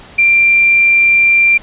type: tone with quantisation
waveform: sine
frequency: 2369 Hz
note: D7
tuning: 14 cents sharp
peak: -6 dBFS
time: 0.18-1.58 s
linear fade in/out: 10 ms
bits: 5
effects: pink hiss -37 dBFS RMS until 1.62 s + resampled to 8000 Hz